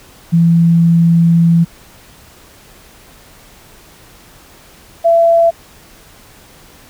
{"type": "tone pair in turn", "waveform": "sine", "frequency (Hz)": [167.9, 671.6], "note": ["E3", "E5"], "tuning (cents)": [32, 32], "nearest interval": "2 octaves", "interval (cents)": 2400, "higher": "second", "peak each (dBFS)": -6, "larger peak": "neither", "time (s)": [[0.32, 1.65], [5.04, 5.51]], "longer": "first", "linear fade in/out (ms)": 20, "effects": ["pink hiss -42 dBFS RMS until 6.89 s"]}